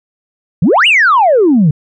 sine exponential two-way sweep, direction up then down, 140 to 3000 to 140 Hz, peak -4 dBFS, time 0.62-1.71 s, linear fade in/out 5 ms, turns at 0.87 s, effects tanh soft clip ceiling -2 dBFS

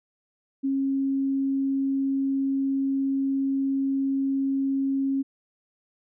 sine tone, 271.7 Hz, C#4, 35 cents flat, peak -22 dBFS, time 0.63-5.23 s, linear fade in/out 20 ms, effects none

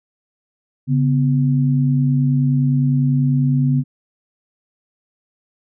sine tone pair together, 140.36 / 250.1 Hz, C#3 / B3, +22 / +22 cents, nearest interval minor seventh, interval 1000 cents, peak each -14 / -19 dBFS, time 0.87-3.84 s, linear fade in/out 50 ms, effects none

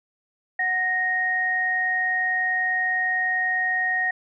sine tone pair together, 740 / 1864.7 Hz, F#5 / A#6, 0 / 0 cents, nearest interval octave + major third, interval 1600 cents, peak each -29 / -21 dBFS, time 0.59-4.11 s, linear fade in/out 5 ms, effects none

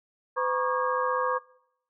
sine tone cluster, 507 / 951 / 1105 / 1200 / 1633 Hz, B4 / A#5 / C#6 / D6 / G#6, +45 / +34 / -6 / +37 / -30 cents, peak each -29 / -31 / -29 / -33 / -35 dBFS, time 0.36-1.39 s, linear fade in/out 20 ms, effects noise-tail reverb RT60 0.7 s tail -21 dB re dry

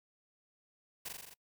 white noise with echo, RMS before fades -41 dBFS, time 1.05-1.09 s, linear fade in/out 10 ms, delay 42 ms, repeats 6, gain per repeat -2 dB, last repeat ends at 1.342 s, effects noise-tail reverb RT60 0.1 s tail -25 dB re dry

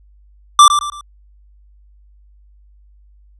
square tone with echo, 1174.7 Hz, D6, in tune, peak -3 dBFS, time 0.59-0.68 s, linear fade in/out 2 ms, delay 110 ms, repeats 3, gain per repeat -9 dB, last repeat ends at 1.01 s, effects added 50 Hz sine -45 dBFS peak until 3.39 s + resampled to 24000 Hz

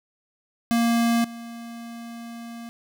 square tone with level steps, 233.1 Hz, A#3, in tune, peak -19 / -36 dBFS, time 0.71-2.69 s, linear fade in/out 0 ms, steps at 1.24 s, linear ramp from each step 5 ms, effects none

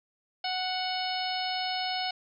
harmonic tone with a mistuned harmonic, 740 Hz, F#5, in tune, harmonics 1 / 2 / 3 / 4 / 5 / 6 / 7, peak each -32 / -41 / -39 / -37 / -41 / -36 / -39 dBFS, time 0.44-2.11 s, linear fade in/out 5 ms, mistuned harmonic 6, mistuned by -44 cents, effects none

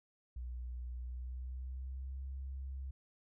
sine tone with pitch glide, 61.2 to 66.74 Hz, B1 to C2, -15 to +35 cents, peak -40 dBFS, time 0.36-2.91 s, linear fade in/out 5 ms, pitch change +150 cents, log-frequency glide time 0.97-2.23 s, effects none

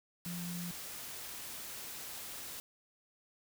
sine tone in noise, 174.61 Hz, F3, in tune, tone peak -39 dBFS, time 0.26-0.71 s, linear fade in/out 0 ms, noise white, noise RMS -45 dBFS, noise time 0.25-2.6 s, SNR +3 dB, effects none

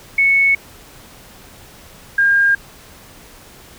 sine tone pair in turn, 2209 / 1611 Hz, C#7 / G6, -7 / +47 cents, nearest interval perfect fourth, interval 546 cents, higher first, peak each -10 dBFS, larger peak neither, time 0.18-0.55 / 2.18-2.55 s, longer neither, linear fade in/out 5 ms, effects pink hiss -42 dBFS RMS until 3.78 s

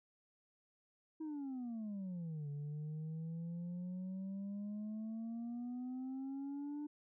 sine exponential two-way sweep, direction down then up, 321 to 143.2 to 297.9 Hz, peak -38 dBFS, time 1.2-6.87 s, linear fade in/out 10 ms, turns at 2.49 s, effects tanh soft clip ceiling -40 dBFS

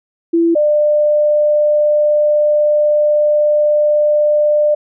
sine tone pair in turn, 335.2 / 597.3 Hz, E4 / D5, +29 / +29 cents, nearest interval minor seventh, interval 1000 cents, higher second, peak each -9 / -9 dBFS, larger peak neither, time 0.33-0.55 / 0.55-4.75 s, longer second, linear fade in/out 10 ms, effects none

